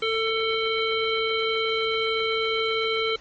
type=harmonic tone; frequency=446.1 Hz; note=A4; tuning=24 cents sharp; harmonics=1 / 3 / 5 / 7 / 9; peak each=-25 / -30 / -29 / -29 / -34 dBFS; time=0.02-3.16 s; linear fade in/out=5 ms; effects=pink hiss -50 dBFS RMS until 3.2 s + MP3 32 kbps